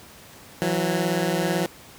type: beating tone pair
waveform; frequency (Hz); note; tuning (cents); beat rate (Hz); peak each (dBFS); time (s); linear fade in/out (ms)
15% pulse; 165.5 / 183.5; E3 / F#3; +7 / -14; 18; -18; 0.62-1.66; 0
effects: pink hiss -46 dBFS RMS until 1.98 s + high-pass 80 Hz 12 dB/octave